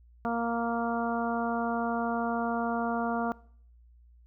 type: harmonic tone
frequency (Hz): 233.1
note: A#3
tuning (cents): 0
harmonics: 1 / 2 / 3 / 4 / 5 / 6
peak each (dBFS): -31 / -36 / -32 / -37 / -38 / -39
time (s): 0.25-3.32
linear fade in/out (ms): 0
effects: noise-tail reverb RT60 0.6 s tail -22 dB re dry + added 59 Hz sine -54 dBFS peak until 4.26 s